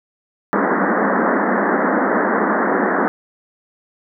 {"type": "band-pass noise", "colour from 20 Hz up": "pink", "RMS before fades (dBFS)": -17, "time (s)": [0.53, 3.08], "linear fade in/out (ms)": 0, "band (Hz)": [190, 1900], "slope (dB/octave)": 96, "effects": []}